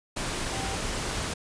sine tone in noise, 780 Hz, G5, 9 cents flat, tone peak -38 dBFS, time 0.52-0.76 s, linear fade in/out 10 ms, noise pink, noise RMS -31 dBFS, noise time 0.16-1.34 s, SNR -10 dB, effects resampled to 22050 Hz

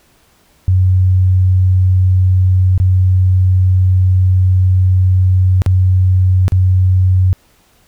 sine tone with dropouts, 92.7 Hz, F#2, 4 cents sharp, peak -7 dBFS, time 0.68-7.33 s, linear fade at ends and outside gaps 0 ms, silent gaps 2.778-2.8 / 5.619-5.662 / 6.481-6.521 s, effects pink hiss -52 dBFS RMS until 7.87 s

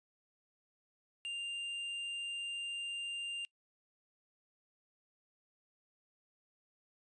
sine tone with tanh clipping, 2794 Hz, F7, in tune, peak -39 dBFS, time 1.25-3.45 s, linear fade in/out 0 ms, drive 6 dB, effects noise-tail reverb RT60 0.1 s tail -26 dB re dry + resampled to 22050 Hz

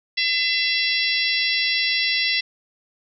harmonic tone, 674 Hz, E5, 38 cents sharp, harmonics 3 / 4 / 5 / 6 / 7 / 8, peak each -24 / -25 / -26 / -27 / -27 / -28 dBFS, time 0.17-2.41 s, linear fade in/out 10 ms, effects none

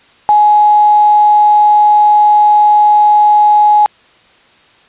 sine tone with quantisation, 839 Hz, G#5, 17 cents sharp, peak -4 dBFS, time 0.29-3.86 s, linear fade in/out 0 ms, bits 4, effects white hiss -46 dBFS RMS until 4.88 s + resampled to 8000 Hz

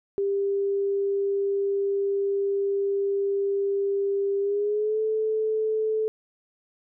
sine tone with pitch glide, 397.4 to 435.9 Hz, G4 to A4, +24 to -16 cents, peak -22 dBFS, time 0.18-6.08 s, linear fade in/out 0 ms, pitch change +160 cents, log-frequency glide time 4.4-5 s, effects none

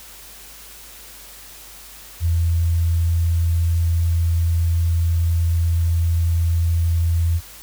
sine tone, 83.9 Hz, E2, 31 cents sharp, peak -15 dBFS, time 2.2-7.41 s, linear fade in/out 50 ms, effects added 50 Hz sine -48 dBFS peak until 7.62 s + white hiss -41 dBFS RMS until 7.62 s

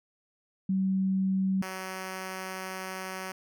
sine / 5% pulse tone pair in turn, 190.7 / 187.97 Hz, G3 / F#3, -47 / +28 cents, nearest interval unison, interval 25 cents, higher first, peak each -24 / -24 dBFS, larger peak neither, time 0.69-1.62 / 1.62-3.32 s, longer second, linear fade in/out 5 ms, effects none

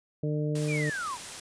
harmonic tone, 150.4 Hz, D3, 42 cents sharp, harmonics 1 / 2 / 3 / 4, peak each -28 / -34 / -34 / -39 dBFS, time 0.23-0.9 s, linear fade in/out 5 ms
white noise, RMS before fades -40 dBFS, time 0.55-1.4 s, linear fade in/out 5 ms
sine linear sweep, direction down, 2497 to 888 Hz, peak -31 dBFS, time 0.67-1.18 s, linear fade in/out 50 ms
effects resampled to 22050 Hz

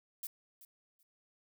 violet noise with echo, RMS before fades -41 dBFS, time 0.23-0.27 s, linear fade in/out 2 ms, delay 380 ms, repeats 2, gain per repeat -15 dB, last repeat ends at 1.03 s, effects none

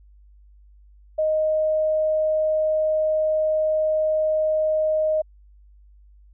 sine tone, 622.3 Hz, D#5, in tune, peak -18 dBFS, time 1.18-5.22 s, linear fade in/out 10 ms, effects added 50 Hz sine -48 dBFS peak until 6.33 s

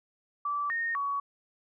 sine tone with pitch steps, 1160 / 1845 / 1125 Hz, D6 / A#6 / C#6, -22 / -18 / +25 cents, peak -28 dBFS, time 0.45-1.2 s, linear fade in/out 5 ms, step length 250 ms, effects none

